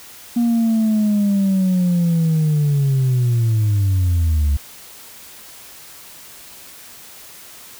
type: linear sweep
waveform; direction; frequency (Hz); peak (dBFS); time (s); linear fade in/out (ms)
sine; down; 238.9 to 69.3; -11; 0.36-4.57; 10
effects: tanh soft clip ceiling -12 dBFS + white hiss -40 dBFS RMS until 7.79 s